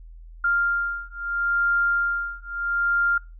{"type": "beating tone pair", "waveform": "sine", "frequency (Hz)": [1396.9, 1397.66], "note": ["F6", "F6"], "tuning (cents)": [0, 1], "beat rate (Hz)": 0.76, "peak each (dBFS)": -24, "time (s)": [0.44, 3.18], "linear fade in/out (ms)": 5, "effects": ["noise-tail reverb RT60 0.3 s tail -26 dB re dry", "added 41 Hz sine -40 dBFS peak until 3.39 s"]}